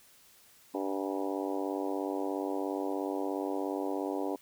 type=harmonic tone with a mistuned harmonic; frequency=97 Hz; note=G2; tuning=18 cents flat; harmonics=3 / 4 / 5 / 6 / 7 / 8 / 9 / 10; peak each=-35 / -37 / -39 / -41 / -42 / -43 / -44 / -45 dBFS; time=0.74-4.36 s; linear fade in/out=5 ms; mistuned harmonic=9; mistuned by=-40 cents; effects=white hiss -60 dBFS RMS until 4.41 s